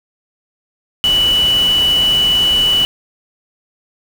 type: tone in noise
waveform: sine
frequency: 2960 Hz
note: F#7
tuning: in tune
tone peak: -10 dBFS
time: 1.04-2.85 s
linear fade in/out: 0 ms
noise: pink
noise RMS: -25 dBFS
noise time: 1.04-2.85 s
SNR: +12 dB
effects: none